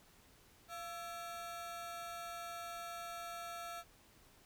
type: ring-modulated tone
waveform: 40% pulse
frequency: 1010 Hz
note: B5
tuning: 39 cents sharp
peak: -40 dBFS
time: 0.68-3.84 s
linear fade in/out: 50 ms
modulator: 320 Hz
effects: pink hiss -65 dBFS RMS until 4.45 s